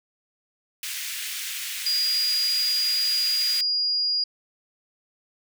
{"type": "high-pass noise", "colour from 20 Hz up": "pink", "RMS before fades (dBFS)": -32, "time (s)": [0.83, 3.61], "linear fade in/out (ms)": 2, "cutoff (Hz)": 2000, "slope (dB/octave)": 24}
{"type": "tone", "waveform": "sine", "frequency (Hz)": 4860, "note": "D#8", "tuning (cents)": -42, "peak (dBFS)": -21, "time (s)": [1.86, 4.24], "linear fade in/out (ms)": 5}
{"effects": []}